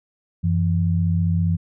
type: tone pair together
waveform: sine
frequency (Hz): 92.5 / 167.5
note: F#2 / E3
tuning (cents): 0 / +28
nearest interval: minor seventh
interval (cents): 1028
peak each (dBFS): -19 / -20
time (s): 0.43-1.57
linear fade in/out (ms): 20
effects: none